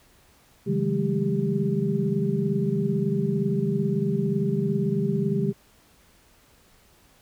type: tone cluster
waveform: sine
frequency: 139.1 / 162.3 / 192.3 / 210.1 / 396.6 Hz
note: C#3 / E3 / G3 / G#3 / G4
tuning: +6 / -27 / -33 / +20 / +20 cents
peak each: -28 dBFS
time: 0.66-5.53 s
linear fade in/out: 20 ms
effects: pink hiss -58 dBFS RMS until 7.21 s